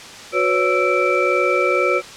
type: tone cluster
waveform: sine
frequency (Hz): 365.3 / 501 / 563 / 1322 / 2326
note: F#4 / B4 / C#5 / E6 / D7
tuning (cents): -22 / +25 / +27 / +5 / -17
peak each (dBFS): -21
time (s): 0.32-2.02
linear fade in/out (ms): 50
effects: white hiss -36 dBFS RMS until 2.16 s + low-pass 6000 Hz 12 dB/octave